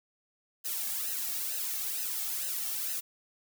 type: noise with flanger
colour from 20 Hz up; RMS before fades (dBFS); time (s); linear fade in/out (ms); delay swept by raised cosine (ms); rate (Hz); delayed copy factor
blue; -34; 0.64-3.01; 20; 0.87 to 2.07; 2.2; -1
effects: none